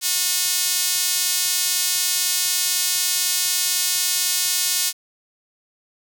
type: tone with high-pass filter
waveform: sawtooth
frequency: 362 Hz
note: F#4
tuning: 38 cents flat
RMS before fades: -21 dBFS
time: 0.01-4.93 s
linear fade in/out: 50 ms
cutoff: 5000 Hz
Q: 0.82
effects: none